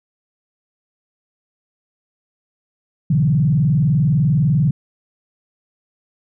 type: tone with vibrato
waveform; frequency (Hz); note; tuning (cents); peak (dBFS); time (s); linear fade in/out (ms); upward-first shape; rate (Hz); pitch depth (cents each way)
sine; 146.83; D3; 0; -12; 3.1-4.71; 5; square; 20; 240
effects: none